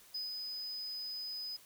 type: tone with ADSR envelope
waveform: triangle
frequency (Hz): 5010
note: D#8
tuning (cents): +11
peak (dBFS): -35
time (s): 0.14-1.57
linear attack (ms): 10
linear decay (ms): 150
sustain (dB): -3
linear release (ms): 13
effects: white hiss -60 dBFS RMS until 1.65 s